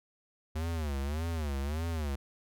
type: tone with vibrato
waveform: square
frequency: 75.7 Hz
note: D#2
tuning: 47 cents flat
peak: -32 dBFS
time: 0.55-2.16 s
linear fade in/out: 10 ms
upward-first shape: sine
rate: 1.7 Hz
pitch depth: 180 cents each way
effects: none